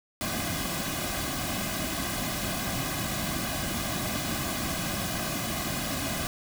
pink noise with comb filter, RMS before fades -31 dBFS, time 0.21-6.27 s, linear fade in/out 0 ms, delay 2.2 ms, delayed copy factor -0.75, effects none

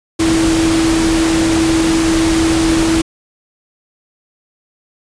sine tone in noise, 325.7 Hz, E4, 21 cents flat, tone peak -11 dBFS, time 0.19-3.02 s, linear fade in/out 10 ms, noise pink, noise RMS -18 dBFS, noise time 0.19-3.02 s, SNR +4 dB, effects resampled to 22050 Hz

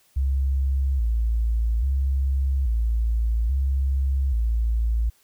sine tone with vibrato, 61.74 Hz, B1, in tune, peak -19 dBFS, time 0.16-5.1 s, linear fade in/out 10 ms, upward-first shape square, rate 0.6 Hz, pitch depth 150 cents each way, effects white hiss -61 dBFS RMS until 5.23 s

